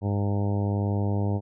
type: harmonic tone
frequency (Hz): 101.3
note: G#2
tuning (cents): -43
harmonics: 1 / 2 / 3 / 4 / 5 / 6 / 7 / 8 / 9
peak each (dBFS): -24 / -30 / -34 / -36 / -38 / -40 / -41 / -42 / -43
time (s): 0.01-1.41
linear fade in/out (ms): 50
effects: none